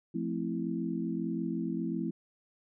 sine chord, F major seventh, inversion none, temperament equal, 174.61 / 220 / 261.6 / 329.6 Hz, F3 / A3 / C4 / E4, 0 / 0 / 0 / 0 cents, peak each -36 / -36 / -37 / -36 dBFS, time 0.14-2.11 s, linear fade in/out 10 ms, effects none

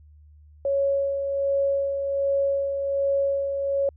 sine tone with tremolo, 554.4 Hz, C#5, in tune, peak -19 dBFS, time 0.65-3.89 s, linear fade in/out 2 ms, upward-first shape sine, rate 1.3 Hz, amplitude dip 45%, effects added 75 Hz sine -48 dBFS peak until 3.96 s

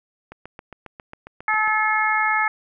click train, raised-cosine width 0.5 ms, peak -22 dBFS, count 11, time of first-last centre 0.32-1.677 s, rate 7.37 Hz
harmonic tone, 431.4 Hz, A4, 34 cents flat, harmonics 2 / 3 / 4 / 5, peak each -23 / -23 / -23 / -23 dBFS, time 1.48-2.48 s, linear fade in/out 2 ms
effects none

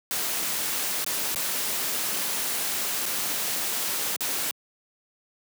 white noise with dropouts, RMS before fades -28 dBFS, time 0.11-4.51 s, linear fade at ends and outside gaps 0 ms, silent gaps 1.044-1.064 / 1.346-1.359 / 3.056-3.062 / 4.162-4.207 s, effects high-pass 150 Hz 12 dB/octave

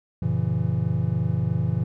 triangle chord, F# dominant seventh, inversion none, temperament just, 92.5 / 115.62 / 138.75 / 166.5 Hz, F#2 / A#2 / C#3 / E3, 0 / -14 / +2 / +18 cents, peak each -27 / -23 / -26 / -24 dBFS, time 0.22-1.84 s, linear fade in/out 5 ms, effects none

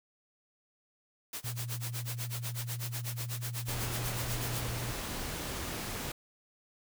white noise with tremolo, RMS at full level -38 dBFS, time 1.33-4.62 s, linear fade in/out 2 ms, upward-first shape sine, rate 8.1 Hz, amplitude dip 95%
sine tone, 119.2 Hz, A#2, 39 cents sharp, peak -36 dBFS, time 1.44-4.92 s, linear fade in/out 5 ms
pink noise, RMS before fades -38 dBFS, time 3.68-6.12 s, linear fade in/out 5 ms
effects none

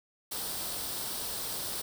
white noise with comb filter, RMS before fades -36 dBFS, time 0.31-1.82 s, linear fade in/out 10 ms, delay 0.22 ms, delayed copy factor +0.5, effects none

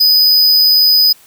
square tone, 4991 Hz, D#8, 5 cents sharp, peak -7 dBFS, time 0-1.13 s, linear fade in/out 10 ms, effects white hiss -45 dBFS RMS until 1.26 s

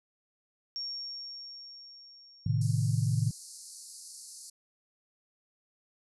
sine tone with exponential decay, 5530 Hz, F8, 18 cents flat, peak -33 dBFS, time 0.76-3.89 s, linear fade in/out 0 ms, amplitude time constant 680 ms
sine chord, A diminished, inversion none, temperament equal, 110 / 130.81 / 155.56 Hz, A2 / C3 / Eb3, 0 / 0 / 0 cents, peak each -28 / -30 / -31 dBFS, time 2.46-3.31 s, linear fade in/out 5 ms
white band-pass noise, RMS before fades -48 dBFS, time 2.61-4.5 s, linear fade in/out 5 ms, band 4300 to 11000 Hz, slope 96 dB/octave
effects none

